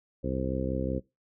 harmonic tone, 65.41 Hz, C2, in tune, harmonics 1 / 2 / 3 / 4 / 5 / 6 / 7 / 8, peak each -35 / -35 / -36 / -35 / -37 / -41 / -38 / -36 dBFS, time 0.23-1 s, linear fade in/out 20 ms, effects noise-tail reverb RT60 0.2 s tail -19 dB re dry

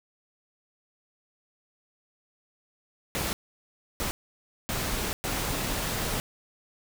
pink noise bursts at uneven times, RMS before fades -30 dBFS, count 4, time 3.15-3.33 / 4-4.11 / 4.69-5.13 / 5.24-6.2 s, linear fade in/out 0 ms, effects none

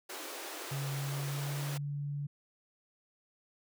pink high-pass noise, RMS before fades -43 dBFS, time 0.09-1.78 s, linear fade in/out 10 ms, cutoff 280 Hz, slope 96 dB/octave
sine tone with pitch glide, 138.59 to 143.73 Hz, C#3 to D3, 0 to -37 cents, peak -34 dBFS, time 0.71-2.27 s, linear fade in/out 10 ms, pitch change +63 cents, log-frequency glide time 0.94-1.77 s
effects none

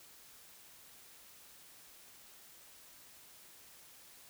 silence, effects white hiss -58 dBFS RMS until 4.29 s

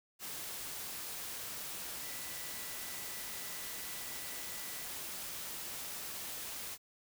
sine tone in noise, 1975.5 Hz, B6, in tune, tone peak -54 dBFS, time 1.98-4.88 s, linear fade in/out 50 ms, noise white, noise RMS -43 dBFS, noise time 0.19-6.78 s, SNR -14 dB, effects none

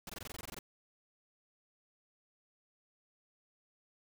pink noise bursts, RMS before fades -45 dBFS, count 12, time 0.07-0.59 s, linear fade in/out 2 ms, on 25 ms, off 20 ms, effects none

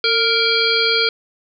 harmonic tone with a mistuned harmonic, 466.2 Hz, A#4, in tune, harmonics 1 / 3 / 5 / 7 / 9 / 10, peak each -21 / -21 / -21 / -21 / -21 / -21 dBFS, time 0.04-1.09 s, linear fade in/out 2 ms, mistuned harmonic 1, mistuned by -52 cents, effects none

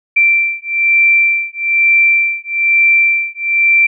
sine beating tone pair, 2349 / 2350.1 Hz, D7 / D7, 0 / +1 cents, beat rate 1.1 Hz, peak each -12 dBFS, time 0.16-3.87 s, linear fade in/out 10 ms, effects none

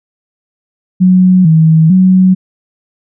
sine tone with pitch steps, 184.1 / 160 / 186.1 Hz, F#3 / D#3 / F#3, -8 / +49 / +10 cents, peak -3 dBFS, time 1-2.35 s, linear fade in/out 20 ms, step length 450 ms, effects none

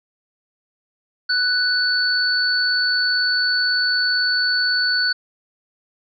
sine tone pair together, 1488 / 4459 Hz, F#6 / C#8, +9 / +9 cents, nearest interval octave + perfect fifth, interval 1900 cents, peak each -19 dBFS, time 1.29-5.13 s, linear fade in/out 10 ms, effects none

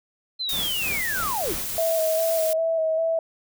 sine linear sweep, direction down, 4144 to 271.2 Hz, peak -25 dBFS, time 0.39-1.54 s, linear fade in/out 20 ms
blue noise, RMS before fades -30 dBFS, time 0.49-2.53 s, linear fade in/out 0 ms
pink noise with tremolo, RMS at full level -34 dBFS, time 0.52-1.78 s, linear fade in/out 5 ms, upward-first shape sine, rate 3.2 Hz, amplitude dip 75%
sine tone with vibrato, 647 Hz, E5, 32 cents flat, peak -20 dBFS, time 1.78-3.19 s, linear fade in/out 2 ms, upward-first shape square, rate 2.5 Hz, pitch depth 22 cents each way
effects none

